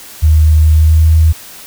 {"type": "tone with pitch glide", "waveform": "sine", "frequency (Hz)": [77.78, 79.78], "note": ["D#2", "D#2"], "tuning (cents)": [0, 44], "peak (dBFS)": -4, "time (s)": [0.22, 1.33], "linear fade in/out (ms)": 20, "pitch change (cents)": 44, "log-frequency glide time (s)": [0.73, 1.07], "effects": ["white hiss -33 dBFS RMS until 1.66 s"]}